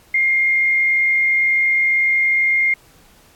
sine tone with frequency modulation, 2121 Hz, C7, 23 cents sharp, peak -13 dBFS, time 0.14-2.74 s, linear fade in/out 5 ms, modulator 68.2 Hz, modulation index 0.35, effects pink hiss -51 dBFS RMS until 3.35 s + AAC 64 kbps

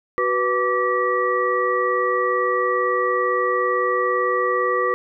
sine tone cluster, 374.4 / 492.2 / 1163 / 1925 Hz, F#4 / B4 / D6 / B6, +20 / -6 / -17 / -45 cents, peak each -25 / -22 / -21 / -26 dBFS, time 0.18-4.94 s, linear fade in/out 0 ms, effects none

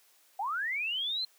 sine linear sweep, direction up, 736 to 4192 Hz, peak -30 dBFS, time 0.39-1.25 s, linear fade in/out 5 ms, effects white hiss -64 dBFS RMS until 1.38 s + high-pass 400 Hz 12 dB/octave

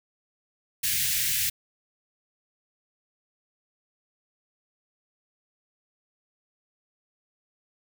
white band-stop noise, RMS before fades -26 dBFS, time 0.83-1.5 s, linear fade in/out 10 ms, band 170 to 1700 Hz, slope 48 dB/octave, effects none

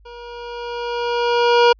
25% pulse tone with level ramp, 477 Hz, A#4, 40 cents sharp, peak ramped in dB -32 to -5 dBFS, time 0.05-1.73 s, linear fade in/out 10 ms, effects added 51 Hz sine -47 dBFS peak until 1.79 s + resampled to 11025 Hz

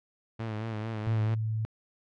sawtooth tone with vibrato, 110 Hz, A2, in tune, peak -28 dBFS, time 0.39-1.35 s, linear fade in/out 10 ms, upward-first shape sine, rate 4.5 Hz, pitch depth 58 cents each way
sine tone, 109.9 Hz, A2, 2 cents flat, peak -27 dBFS, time 1.07-1.65 s, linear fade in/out 0 ms
effects low-pass 3000 Hz 12 dB/octave + MP3 96 kbps

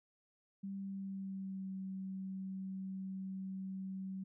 sine tone with pitch glide, 196 to 190.64 Hz, G3 to G3, 0 to -48 cents, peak -40 dBFS, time 0.63-4.24 s, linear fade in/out 10 ms, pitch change -48 cents, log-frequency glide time 0.75-1.71 s, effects none

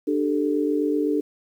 sine chord, D suspended fourth, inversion none, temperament equal with one note detuned, 297.1 / 392 / 440 Hz, D4 / G4 / A4, +20 / 0 / 0 cents, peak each -22 / -27 / -25 dBFS, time 0.07-1.21 s, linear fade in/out 10 ms, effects 9-bit

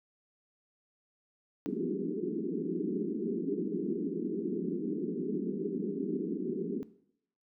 white band-pass noise, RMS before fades -34 dBFS, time 1.66-6.83 s, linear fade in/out 0 ms, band 170 to 420 Hz, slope 96 dB/octave, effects noise-tail reverb RT60 0.7 s tail -17 dB re dry

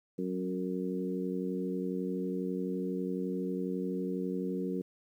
harmonic tone with a mistuned harmonic, 92 Hz, F#2, 9 cents flat, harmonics 2 / 3 / 4 / 5, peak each -35 / -37 / -38 / -39 dBFS, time 0.18-4.82 s, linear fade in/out 10 ms, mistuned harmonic 2, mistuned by +16 cents, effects 11-bit

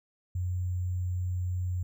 sine tone with sample-and-hold, 90.3 Hz, F#2, 42 cents flat, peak -28 dBFS, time 0.35-1.83 s, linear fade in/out 5 ms, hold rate 7350 Hz, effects none

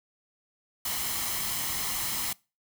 white noise with comb filter, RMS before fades -31 dBFS, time 0.85-2.33 s, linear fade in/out 5 ms, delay 0.97 ms, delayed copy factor +0.5, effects noise-tail reverb RT60 0.3 s tail -24 dB re dry

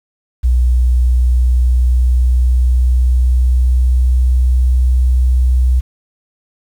sine tone with pitch glide, 61.4 to 62.84 Hz, B1 to B1, -9 to +31 cents, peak -8 dBFS, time 0.43-5.81 s, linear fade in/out 20 ms, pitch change +40 cents, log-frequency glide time 0.66-4.72 s, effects 7-bit

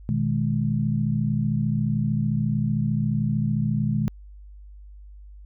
sine tone cluster, 121.2 / 154.8 / 210 Hz, B2 / D#3 / G#3, -32 / -9 / +19 cents, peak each -25 dBFS, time 0.09-4.08 s, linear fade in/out 0 ms, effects added 50 Hz sine -41 dBFS peak until 5.45 s

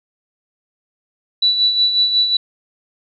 sine tone with tremolo, 3951 Hz, B7, in tune, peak -10 dBFS, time 1.42-2.37 s, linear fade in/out 5 ms, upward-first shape sine, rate 5.5 Hz, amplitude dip 55%, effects none

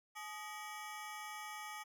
25% pulse ring-modulated tone, 1046.5 Hz, C6, in tune, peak -38 dBFS, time 0.15-1.84 s, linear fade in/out 20 ms, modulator 195 Hz, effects none

